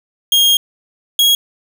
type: tone pair in turn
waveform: 40% pulse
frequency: 3245 / 3306 Hz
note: G#7 / G#7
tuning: -41 / -9 cents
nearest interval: unison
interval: 32 cents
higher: second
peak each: -8 dBFS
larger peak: neither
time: 0.32-0.57 / 1.19-1.35 s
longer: first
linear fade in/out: 2 ms
effects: none